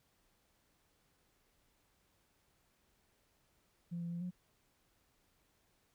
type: tone with pitch steps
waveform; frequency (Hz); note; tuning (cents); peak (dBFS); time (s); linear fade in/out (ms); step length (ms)
sine; 171.7 / 170.5 / 171.9 / 179.6; F3 / F3 / F3 / F3; -29 / -41 / -27 / +49; -37; 3.91-4.31; 20; 100
effects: tanh soft clip ceiling -34 dBFS + pink hiss -75 dBFS RMS until 5.94 s